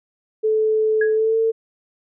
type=tone with pitch glide; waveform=sine; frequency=435.2 to 449.5 Hz; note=A4 to A4; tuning=-19 to +37 cents; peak=-15 dBFS; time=0.43-1.52 s; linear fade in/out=20 ms; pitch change=+56 cents; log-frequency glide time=1.13-1.38 s
type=tone with exponential decay; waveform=sine; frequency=1661.2 Hz; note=G#6; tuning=in tune; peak=-18 dBFS; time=1.01-1.18 s; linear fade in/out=5 ms; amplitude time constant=36 ms
effects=none